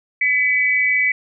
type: tone pair together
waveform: sine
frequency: 2001 / 2275 Hz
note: B6 / C#7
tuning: +22 / +44 cents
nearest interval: major second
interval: 222 cents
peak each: -17 dBFS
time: 0.21-1.12 s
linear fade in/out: 5 ms
effects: none